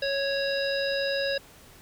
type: harmonic tone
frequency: 553 Hz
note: C#5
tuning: 4 cents flat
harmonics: 1 / 3 / 5 / 7 / 9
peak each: -27 / -32 / -37 / -35 / -35 dBFS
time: 0.02-1.38 s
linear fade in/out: 5 ms
effects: pink hiss -52 dBFS RMS until 1.81 s